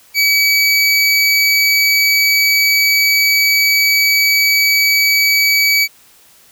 25% pulse tone, 2280 Hz, C#7, 48 cents sharp, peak -6 dBFS, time 0.14-5.88 s, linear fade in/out 50 ms, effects white hiss -47 dBFS RMS until 6.51 s

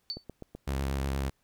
sine tone with exponential decay, 4516 Hz, C#8, 31 cents sharp, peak -28 dBFS, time 0.1-0.24 s, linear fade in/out 0 ms, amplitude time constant 30 ms
click train, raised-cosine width 2 ms, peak -27 dBFS, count 4, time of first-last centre 0.17-0.55 s, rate 7.89 Hz
sawtooth tone with vibrato, 68 Hz, C#2, 33 cents flat, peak -25 dBFS, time 0.67-1.3 s, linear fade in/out 10 ms, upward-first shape square, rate 8.3 Hz, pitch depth 27 cents each way
effects pink hiss -73 dBFS RMS until 1.43 s

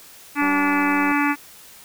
harmonic tone, 288.8 Hz, D4, 29 cents flat, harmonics 1 / 3 / 4 / 5 / 6 / 7 / 8 / 9, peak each -20 / -25 / -26 / -27 / -28 / -28 / -29 / -30 dBFS, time 0.35-1.36 s, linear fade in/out 50 ms
click train, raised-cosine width 1 ms, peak -21 dBFS, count 134, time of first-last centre 0.42-1.116 s, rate 191 Hz
effects white hiss -45 dBFS RMS until 1.84 s

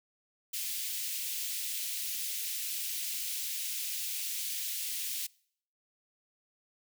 white high-pass noise, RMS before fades -36 dBFS, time 0.53-5.27 s, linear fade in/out 10 ms, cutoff 2400 Hz, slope 24 dB/octave, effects noise-tail reverb RT60 0.6 s tail -24 dB re dry

